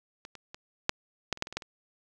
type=clicks; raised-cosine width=0.2 ms; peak=-26 / -28 / -25 / -6 / -10 / -27 / -10 / -23 / -23 / -14 / -26 dBFS; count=11; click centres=0.251 / 0.353 / 0.545 / 0.894 / 1.327 / 1.374 / 1.424 / 1.471 / 1.526 / 1.57 / 1.622 s; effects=none